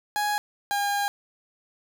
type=tone pair in turn; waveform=30% pulse; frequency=831 / 809.7 Hz; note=G#5 / G#5; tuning=+1 / -44 cents; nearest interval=unison; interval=45 cents; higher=first; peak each=-21 dBFS; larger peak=neither; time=0.16-0.38 / 0.71-1.08 s; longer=second; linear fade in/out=0 ms; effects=none